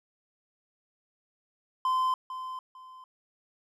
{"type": "tone with echo", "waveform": "triangle", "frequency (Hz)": 1031, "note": "C6", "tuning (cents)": -26, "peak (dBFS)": -22, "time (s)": [1.85, 2.14], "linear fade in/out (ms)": 2, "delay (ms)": 450, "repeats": 2, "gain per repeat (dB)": -11, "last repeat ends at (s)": 3.04, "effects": []}